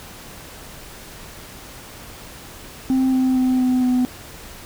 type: tone with pitch steps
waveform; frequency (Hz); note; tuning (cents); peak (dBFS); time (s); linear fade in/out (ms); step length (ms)
sine; 261.6 / 258.9 / 256.2 / 253.6 / 250.9; C4 / C4 / C4 / B3 / B3; 0 / -18 / -36 / +46 / +28; -12; 2.9-4.05; 0; 230
effects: tanh soft clip ceiling -14 dBFS + pink hiss -39 dBFS RMS until 4.65 s